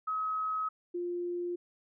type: tone pair in turn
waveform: sine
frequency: 1276 / 350.9 Hz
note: D#6 / F4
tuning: +43 / +8 cents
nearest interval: octave + minor seventh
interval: 2235 cents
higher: first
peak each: -30 / -32 dBFS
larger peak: first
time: 0.07-0.69 / 0.94-1.56 s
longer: neither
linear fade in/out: 10 ms
effects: none